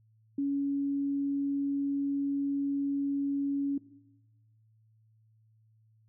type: tone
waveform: sine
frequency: 280.2 Hz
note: C#4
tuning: 19 cents sharp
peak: -27 dBFS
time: 0.38-3.78 s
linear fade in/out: 5 ms
effects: noise-tail reverb RT60 1.0 s tail -18 dB re dry + added 110 Hz sine -62 dBFS peak until 6.08 s